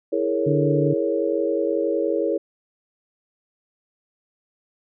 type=chord; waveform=sine; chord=A# half-diminished seventh; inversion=second; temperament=equal; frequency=329.6 / 415.3 / 466.2 / 554.4 Hz; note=E4 / G#4 / A#4 / C#5; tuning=0 / 0 / 0 / 0 cents; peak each=-25 dBFS; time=0.12-2.38 s; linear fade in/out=10 ms
type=harmonic tone; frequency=146.83 Hz; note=D3; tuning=in tune; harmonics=1 / 2 / 3; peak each=-21 / -24 / -29 dBFS; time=0.46-0.94 s; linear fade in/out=10 ms
effects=none